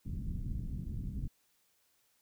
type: low-pass noise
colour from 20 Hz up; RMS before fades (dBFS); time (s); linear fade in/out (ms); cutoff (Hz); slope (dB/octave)
pink; -38; 0.05-1.28; 10; 210; 24
effects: white hiss -73 dBFS RMS until 2.21 s